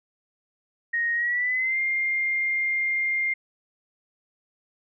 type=tone with pitch glide; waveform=sine; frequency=1870 to 2111 Hz; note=A#6 to C7; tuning=+5 to +15 cents; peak=-22 dBFS; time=0.93-3.34 s; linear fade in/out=10 ms; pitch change=+210 cents; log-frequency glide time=1.14-1.79 s; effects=none